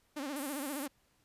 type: tone with vibrato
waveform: sawtooth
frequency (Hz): 282.2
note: C#4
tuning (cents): +31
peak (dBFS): -33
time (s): 0.16-0.88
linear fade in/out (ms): 10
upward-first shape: sine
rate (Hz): 15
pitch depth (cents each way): 130
type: band-pass noise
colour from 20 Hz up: white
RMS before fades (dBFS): -47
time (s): 0.36-0.86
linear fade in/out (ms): 2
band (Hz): 7900 to 13000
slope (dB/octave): 24
effects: pink hiss -72 dBFS RMS until 1.24 s + resampled to 32000 Hz